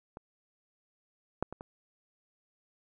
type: clicks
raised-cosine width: 1 ms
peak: -29 / -15 / -27 / -28 dBFS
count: 4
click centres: 0.171 / 1.426 / 1.526 / 1.609 s
effects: none